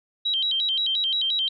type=tone with vibrato; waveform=sine; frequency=3491 Hz; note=A7; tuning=14 cents flat; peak=-21 dBFS; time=0.25-1.49 s; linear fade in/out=10 ms; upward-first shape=square; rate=5.7 Hz; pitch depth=180 cents each way; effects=none